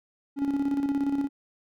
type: tone with tremolo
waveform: triangle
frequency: 280 Hz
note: C#4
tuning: 18 cents sharp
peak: -20 dBFS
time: 0.36-1.29 s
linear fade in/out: 50 ms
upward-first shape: square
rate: 17 Hz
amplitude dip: 50%
effects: none